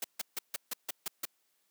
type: noise bursts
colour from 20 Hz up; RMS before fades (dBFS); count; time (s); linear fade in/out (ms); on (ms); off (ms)
white; -35; 8; 0.02-1.254; 5; 23; 150
effects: white hiss -75 dBFS RMS until 1.7 s + high-pass 200 Hz 12 dB/octave